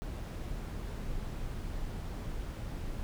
brown noise, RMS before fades -38 dBFS, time 0.02-3.03 s, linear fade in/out 0 ms, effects none

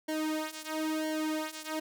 sawtooth tone with flanger, 311.9 Hz, D#4, 4 cents sharp, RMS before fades -34 dBFS, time 0.08-1.8 s, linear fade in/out 10 ms, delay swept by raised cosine 0.79 to 3.29 ms, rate 1 Hz, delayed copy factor -0.85, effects none

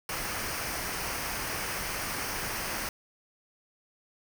pink noise with comb filter, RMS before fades -34 dBFS, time 0.09-2.89 s, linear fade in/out 2 ms, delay 0.27 ms, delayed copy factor -0.55, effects none

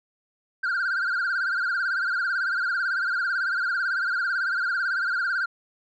sine tone with vibrato, 1480 Hz, F#6, in tune, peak -20 dBFS, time 0.63-5.46 s, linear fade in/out 10 ms, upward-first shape sine, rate 18 Hz, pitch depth 120 cents each way, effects tanh soft clip ceiling -22 dBFS

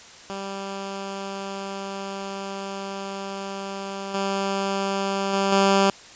10% pulse tone with level steps, 196 Hz, G3, in tune, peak -22 / -15 / -12 / -8 dBFS, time 0.3-5.9 s, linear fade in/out 0 ms, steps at 4.14 / 5.33 / 5.52 s, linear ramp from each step 5 ms, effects white hiss -45 dBFS RMS until 6.15 s + resampled to 16000 Hz

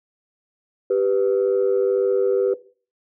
sine tone pair together, 392 / 493.9 Hz, G4 / B4, 0 / 0 cents, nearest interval major third, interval 400 cents, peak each -18 dBFS, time 0.9-2.54 s, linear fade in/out 5 ms, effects noise-tail reverb RT60 0.4 s tail -17 dB re dry + tanh soft clip ceiling -11 dBFS

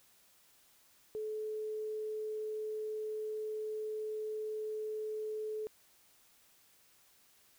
sine tone, 431 Hz, A4, 36 cents flat, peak -36 dBFS, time 1.15-5.67 s, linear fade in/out 0 ms, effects white hiss -66 dBFS RMS until 7.58 s

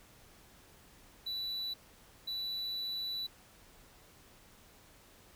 triangle tone bursts at uneven times, 3957 Hz, B7, 3 cents sharp, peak -34 dBFS, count 2, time 1.26-1.74 / 2.27-3.27 s, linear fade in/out 10 ms, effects pink hiss -60 dBFS RMS until 5.35 s

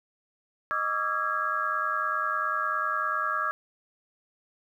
sine tone cluster, 621 / 1146 / 1236 / 1353 / 1650 Hz, D#5 / D6 / D#6 / E6 / G#6, -3 / -43 / -12 / +45 / -12 cents, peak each -39 / -31 / -32 / -31 / -31 dBFS, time 0.71-3.51 s, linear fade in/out 0 ms, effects 10-bit

